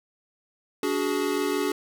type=tone cluster; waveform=square; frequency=288.7 / 372.6 / 418.7 Hz; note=D4 / F#4 / G#4; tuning=-30 / +12 / +14 cents; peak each=-29 dBFS; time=0.83-1.72 s; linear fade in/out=2 ms; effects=none